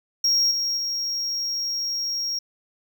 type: tone with level steps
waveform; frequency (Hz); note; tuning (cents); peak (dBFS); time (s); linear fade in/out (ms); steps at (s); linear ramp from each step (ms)
triangle; 5588; F8; 0; -16 / -21 / -23; 0.24-2.39; 5; 0.51 / 0.77; 2
effects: none